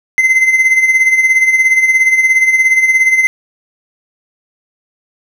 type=tone with tremolo; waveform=triangle; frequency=2063 Hz; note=C7; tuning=25 cents flat; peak=-3 dBFS; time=0.18-3.27 s; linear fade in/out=0 ms; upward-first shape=sine; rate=17 Hz; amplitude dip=60%; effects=none